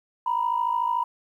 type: tone pair together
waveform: sine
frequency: 938.4 / 992 Hz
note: A#5 / B5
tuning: +11 / +7 cents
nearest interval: minor second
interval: 96 cents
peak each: -24 dBFS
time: 0.26-1.04 s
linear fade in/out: 5 ms
effects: tanh soft clip ceiling -15 dBFS + 10-bit

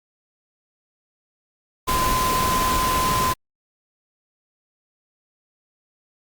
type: tone in noise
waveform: sine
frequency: 1026 Hz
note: C6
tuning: 34 cents flat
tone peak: -20 dBFS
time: 1.87-3.34 s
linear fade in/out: 20 ms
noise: pink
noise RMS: -24 dBFS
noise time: 1.87-3.34 s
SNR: +1 dB
effects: Opus 48 kbps

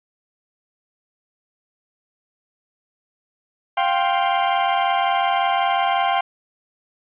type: chord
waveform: 40% pulse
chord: F suspended second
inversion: none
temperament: equal with one note detuned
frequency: 698.5 / 784 / 1053.2 Hz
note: F5 / G5 / C6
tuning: 0 / 0 / +11 cents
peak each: -21 / -19 / -23 dBFS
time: 3.77-6.21 s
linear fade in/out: 5 ms
effects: resampled to 8000 Hz + 8-bit

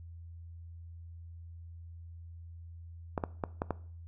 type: clicks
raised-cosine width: 1 ms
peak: -17 dBFS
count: 5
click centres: 3.178 / 3.238 / 3.438 / 3.619 / 3.707 s
effects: noise-tail reverb RT60 0.5 s tail -19 dB re dry + added 84 Hz sine -45 dBFS peak until 4.07 s

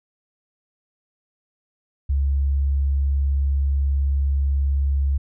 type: tone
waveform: sine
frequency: 69.3 Hz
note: C#2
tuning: in tune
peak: -17 dBFS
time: 2.09-5.18 s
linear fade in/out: 10 ms
effects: none

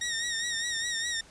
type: tone with vibrato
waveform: 15% pulse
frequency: 1864.7 Hz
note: A#6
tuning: in tune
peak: -23 dBFS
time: 0.01-1.21 s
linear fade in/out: 5 ms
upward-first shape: sine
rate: 4.9 Hz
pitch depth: 56 cents each way
effects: pink hiss -54 dBFS RMS until 1.3 s + resampled to 22050 Hz

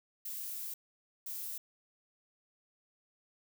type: noise bursts at uneven times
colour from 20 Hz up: violet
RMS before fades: -41 dBFS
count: 2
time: 0.25-0.74 / 1.26-1.58 s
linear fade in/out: 5 ms
effects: none

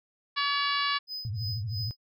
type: harmonic tone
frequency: 569 Hz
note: C#5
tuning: 45 cents sharp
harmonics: 2 / 3 / 4 / 5 / 6 / 7 / 8 / 9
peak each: -29 / -33 / -35 / -35 / -36 / -35 / -36 / -42 dBFS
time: 0.36-0.99 s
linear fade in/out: 20 ms
type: tone with tremolo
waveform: triangle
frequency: 5020 Hz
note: D#8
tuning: 15 cents sharp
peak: -32 dBFS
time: 1.07-1.97 s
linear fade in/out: 50 ms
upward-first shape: sine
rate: 3 Hz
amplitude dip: 100%
type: tone with vibrato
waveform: sine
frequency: 106.9 Hz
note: A2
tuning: 49 cents flat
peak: -30 dBFS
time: 1.25-1.91 s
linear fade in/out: 0 ms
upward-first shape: triangle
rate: 13 Hz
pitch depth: 250 cents each way
effects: none

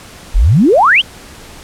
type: exponential sweep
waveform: sine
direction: up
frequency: 34.65 to 3345 Hz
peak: -5 dBFS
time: 0.34-1.02 s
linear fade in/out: 20 ms
effects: pink hiss -35 dBFS RMS until 1.63 s + low-pass 11000 Hz 12 dB/octave

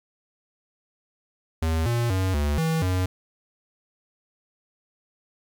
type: tone with pitch steps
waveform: square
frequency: 80.7 / 118.5 / 94.1 / 73.1 / 161.6 / 92.1 Hz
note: E2 / A#2 / F#2 / D2 / E3 / F#2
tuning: -36 / +29 / +30 / -7 / -34 / -7 cents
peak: -22 dBFS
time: 1.62-3.06 s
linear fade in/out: 5 ms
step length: 240 ms
effects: 10-bit

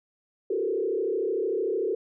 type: tone with frequency modulation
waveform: sine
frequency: 414.5 Hz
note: G#4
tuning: 3 cents flat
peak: -24 dBFS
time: 0.5-1.95 s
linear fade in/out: 5 ms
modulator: 33.3 Hz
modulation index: 1.8
effects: none

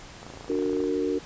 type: click train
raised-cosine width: 1 ms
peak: -27 dBFS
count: 18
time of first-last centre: 0.23-0.839 s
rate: 27.9 Hz
type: chord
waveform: sine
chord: D augmented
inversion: none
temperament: just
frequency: 293.7 / 367.1 / 458.9 Hz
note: D4 / F#4 / A#4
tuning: 0 / -14 / -27 cents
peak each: -28 dBFS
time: 0.49-1.19 s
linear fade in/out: 10 ms
effects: pink hiss -45 dBFS RMS until 1.25 s + resampled to 16000 Hz

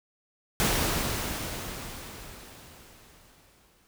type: noise with exponential decay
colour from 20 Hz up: pink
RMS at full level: -24 dBFS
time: 0.6-3.87 s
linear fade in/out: 0 ms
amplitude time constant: 710 ms
effects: none

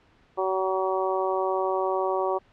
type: harmonic tone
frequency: 188.9 Hz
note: F#3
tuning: 36 cents sharp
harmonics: 2 / 3 / 4 / 5 / 6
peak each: -27 / -29 / -30 / -31 / -32 dBFS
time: 0.37-2.39 s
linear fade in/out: 20 ms
effects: pink hiss -60 dBFS RMS until 2.52 s + low-pass 3000 Hz 12 dB/octave

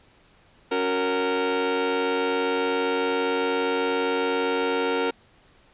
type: chord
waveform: sawtooth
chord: F# major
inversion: second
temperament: just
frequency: 277.5 / 370 / 462.5 Hz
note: C#4 / F#4 / A#4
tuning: +2 / 0 / -14 cents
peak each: -25 / -25 / -20 dBFS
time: 0.71-5.11 s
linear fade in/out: 10 ms
effects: pink hiss -57 dBFS RMS until 5.73 s + resampled to 8000 Hz

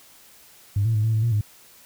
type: tone with pitch steps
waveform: sine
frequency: 101.2 / 113 / 106.9 / 111.7 / 109.4 / 117 / 104.9 Hz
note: G#2 / A2 / A2 / A2 / A2 / A#2 / G#2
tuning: -44 / +47 / -49 / +27 / -9 / +7 / +18 cents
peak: -17 dBFS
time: 0.76-1.411 s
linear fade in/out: 5 ms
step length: 93 ms
effects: tanh soft clip ceiling -14 dBFS + white hiss -51 dBFS RMS until 1.85 s

